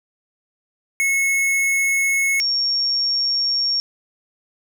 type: tone pair in turn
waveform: square / sine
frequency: 2188 / 5529 Hz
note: C#7 / F8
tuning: -23 / -18 cents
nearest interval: octave + major third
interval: 1605 cents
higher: second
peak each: -17 dBFS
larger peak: neither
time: 1-2.4 / 2.4-3.8 s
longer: neither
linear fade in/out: 0 ms
effects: none